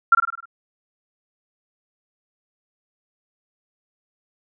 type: tone with echo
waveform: sine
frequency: 1371 Hz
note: F6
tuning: 32 cents flat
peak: -8 dBFS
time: 0.12-0.15 s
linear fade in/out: 5 ms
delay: 51 ms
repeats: 6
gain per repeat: -5 dB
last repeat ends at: 0.456 s
effects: none